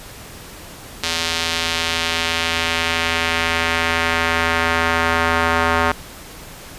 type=tone with band-pass filter sweep; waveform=square; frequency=83 Hz; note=E2; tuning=12 cents sharp; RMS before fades=-19 dBFS; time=1.03-5.92 s; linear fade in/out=5 ms; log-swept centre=4200 to 1300 Hz; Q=1.2; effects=pink hiss -37 dBFS RMS until 6.78 s + resampled to 32000 Hz